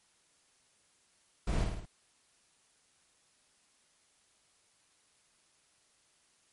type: noise with echo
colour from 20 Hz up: brown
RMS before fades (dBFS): -30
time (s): 1.47-1.64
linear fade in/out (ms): 5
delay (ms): 54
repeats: 4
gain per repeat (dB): -4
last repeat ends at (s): 1.856
effects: white hiss -69 dBFS RMS until 6.52 s + MP3 48 kbps